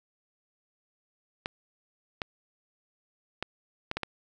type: clicks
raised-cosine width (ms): 0.3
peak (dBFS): -15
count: 6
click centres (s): 1.459 / 2.218 / 3.426 / 3.914 / 3.97 / 4.033
effects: none